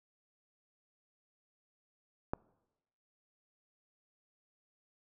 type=click; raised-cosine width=1 ms; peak=-19 dBFS; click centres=2.335 s; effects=noise-tail reverb RT60 1.0 s tail -24 dB re dry